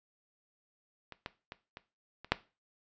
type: clicks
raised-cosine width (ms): 0.3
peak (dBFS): -28 / -21 / -26 / -28 / -30 / -8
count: 6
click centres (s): 1.123 / 1.261 / 1.521 / 1.771 / 2.246 / 2.32
effects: noise-tail reverb RT60 0.3 s tail -17 dB re dry + resampled to 16000 Hz